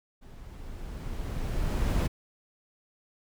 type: noise with level ramp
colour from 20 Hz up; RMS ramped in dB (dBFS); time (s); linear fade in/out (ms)
brown; -47 to -23; 0.21-2.08; 20
effects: none